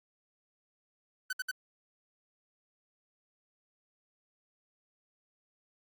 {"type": "tone bursts", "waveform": "45% pulse", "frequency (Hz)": 1513, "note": "F#6", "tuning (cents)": 38, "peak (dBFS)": -32, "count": 3, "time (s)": [1.3, 1.513], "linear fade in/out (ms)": 5, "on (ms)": 29, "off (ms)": 63, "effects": ["Opus 48 kbps"]}